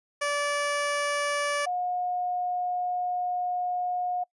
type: tone pair in turn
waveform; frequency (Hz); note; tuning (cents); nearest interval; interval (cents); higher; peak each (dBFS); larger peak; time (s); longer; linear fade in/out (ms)
15% pulse / sine; 579 / 720.1; D5 / F#5; -25 / -47; major third; 378; second; -19 / -26; first; 0.21-1.66 / 1.66-4.24; second; 10
effects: noise-tail reverb RT60 0.1 s tail -25 dB re dry + resampled to 24000 Hz